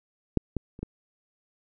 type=clicks; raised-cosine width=3 ms; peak=-8 / -15 / -30 / -19 dBFS; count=4; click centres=0.373 / 0.567 / 0.791 / 0.83 s; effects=none